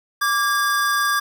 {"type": "tone pair together", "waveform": "square", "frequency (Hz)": [1168, 1630], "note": ["D6", "G#6"], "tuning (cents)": [-10, -33], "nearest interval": "tritone", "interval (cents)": 577, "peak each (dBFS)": -21, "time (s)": [0.21, 1.2], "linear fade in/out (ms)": 10, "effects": ["8-bit"]}